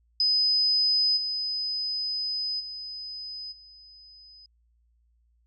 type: tone with level steps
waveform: sine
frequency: 5020 Hz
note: D#8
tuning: 15 cents sharp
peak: -20 / -27 / -35 / -48 dBFS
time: 0.2-4.46 s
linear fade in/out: 2 ms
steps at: 1.16 / 2.59 / 3.51 s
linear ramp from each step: 20 ms
effects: added 58 Hz sine -63 dBFS peak until 5.46 s